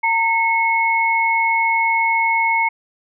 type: tone pair together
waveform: sine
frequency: 914 / 2186 Hz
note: A#5 / C#7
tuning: -34 / -25 cents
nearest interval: octave + minor third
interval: 1509 cents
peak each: -17 dBFS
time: 0.03-2.69 s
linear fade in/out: 10 ms
effects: none